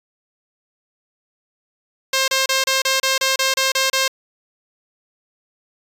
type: tone bursts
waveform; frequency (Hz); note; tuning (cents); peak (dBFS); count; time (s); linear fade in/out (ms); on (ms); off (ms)
5% pulse; 531; C5; +25; -4; 11; 2.13-4.08; 5; 150; 30
effects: resampled to 32000 Hz